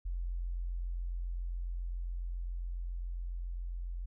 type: tone with level ramp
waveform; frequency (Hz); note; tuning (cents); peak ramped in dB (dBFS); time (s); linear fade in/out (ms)
sine; 43.65; F1; 0; -33 to -36; 0.05-4.06; 10
effects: none